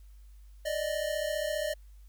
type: tone pair together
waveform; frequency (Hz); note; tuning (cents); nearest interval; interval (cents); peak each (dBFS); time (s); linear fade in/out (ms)
square; 587.4 / 622.3; D5 / D#5; 0 / 0; minor second; 100; -34 / -33; 0.65-1.74; 10
effects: added 50 Hz sine -49 dBFS peak until 2.08 s + white hiss -70 dBFS RMS until 2.08 s